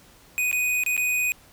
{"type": "tone with dropouts", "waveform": "square", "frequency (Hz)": 2489, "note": "D#7", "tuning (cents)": 0, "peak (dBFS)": -22, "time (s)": [0.38, 1.32], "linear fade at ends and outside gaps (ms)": 0, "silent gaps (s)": [[0.514, 0.528], [0.836, 0.863], [0.966, 0.977]], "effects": ["pink hiss -53 dBFS RMS until 1.52 s"]}